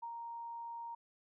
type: tone with ADSR envelope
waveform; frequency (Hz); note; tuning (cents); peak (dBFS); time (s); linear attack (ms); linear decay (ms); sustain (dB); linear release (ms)
sine; 932.3; A#5; 0; -40; 0.02-0.95; 14; 78; -2; 7
effects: none